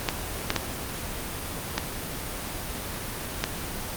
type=clicks; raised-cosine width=0.2 ms; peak=-5 dBFS; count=5; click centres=0.088 / 0.504 / 0.563 / 1.78 / 3.44 s; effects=pink hiss -33 dBFS RMS until 3.96 s + Opus 24 kbps